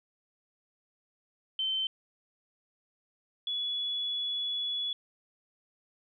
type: tone pair in turn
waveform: sine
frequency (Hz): 3089 / 3402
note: G7 / G#7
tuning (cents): -26 / +41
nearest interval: major second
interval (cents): 167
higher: second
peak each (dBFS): -28 / -30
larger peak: first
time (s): 1.59-1.87 / 3.47-4.93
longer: second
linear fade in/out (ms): 2
effects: none